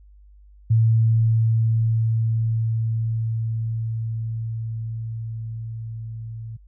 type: tone with level ramp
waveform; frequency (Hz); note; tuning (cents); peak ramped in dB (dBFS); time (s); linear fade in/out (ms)
sine; 112.7; A2; +42; -13 to -31; 0.7-6.57; 10
effects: added 50 Hz sine -46 dBFS peak until 6.67 s